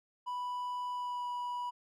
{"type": "tone with pitch glide", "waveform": "triangle", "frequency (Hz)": [987.8, 978.1], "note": ["B5", "B5"], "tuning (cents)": [0, -17], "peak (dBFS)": -33, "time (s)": [0.26, 1.71], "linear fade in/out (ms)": 20, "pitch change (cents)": -17, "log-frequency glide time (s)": [0.92, 1.27], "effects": []}